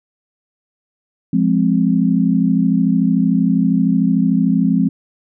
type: chord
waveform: sine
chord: F minor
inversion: none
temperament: equal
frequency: 174.61 / 207.7 / 261.6 Hz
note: F3 / Ab3 / C4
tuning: 0 / 0 / 0 cents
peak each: -16 dBFS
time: 1.33-4.89 s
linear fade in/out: 5 ms
effects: none